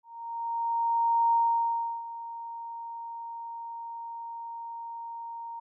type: tone with ADSR envelope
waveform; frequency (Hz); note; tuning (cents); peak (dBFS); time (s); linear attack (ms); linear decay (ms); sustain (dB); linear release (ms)
sine; 928; A#5; -8; -20; 0.03-5.6; 1300; 700; -16; 11
effects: none